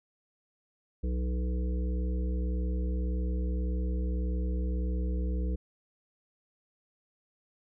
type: harmonic tone with a mistuned harmonic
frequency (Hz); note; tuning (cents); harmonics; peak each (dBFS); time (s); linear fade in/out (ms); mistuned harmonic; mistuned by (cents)
61.74; B1; 0; 1 / 3 / 5 / 7 / 8; -28 / -38 / -42 / -45 / -46; 1.03-5.56; 10; 5; +26
effects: none